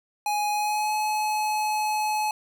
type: tone with pitch glide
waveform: square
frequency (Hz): 834 to 853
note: G#5 to G#5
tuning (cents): +7 to +46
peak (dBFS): -24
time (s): 0.26-2.31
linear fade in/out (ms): 2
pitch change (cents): +39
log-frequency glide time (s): 0.51-0.94
effects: none